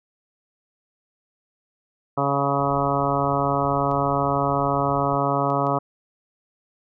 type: harmonic tone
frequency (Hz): 140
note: C#3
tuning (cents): +18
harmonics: 1 / 2 / 3 / 4 / 5 / 6 / 7 / 8 / 9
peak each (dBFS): -27 / -28 / -29 / -27 / -26 / -31 / -28 / -28 / -28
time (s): 2.17-5.79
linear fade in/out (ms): 10
type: low-pass noise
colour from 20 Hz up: pink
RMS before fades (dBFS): -42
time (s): 2.59-5.17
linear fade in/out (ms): 5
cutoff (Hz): 150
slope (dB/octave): 24
type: clicks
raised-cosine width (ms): 0.2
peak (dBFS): -31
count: 3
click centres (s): 3.914 / 5.502 / 5.668
effects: none